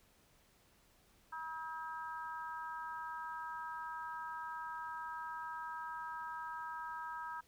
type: harmonic tone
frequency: 320 Hz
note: D#4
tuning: 49 cents sharp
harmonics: 3 / 4 / 5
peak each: -44 / -46 / -48 dBFS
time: 1.32-7.41 s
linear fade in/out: 10 ms
effects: pink hiss -69 dBFS RMS until 7.47 s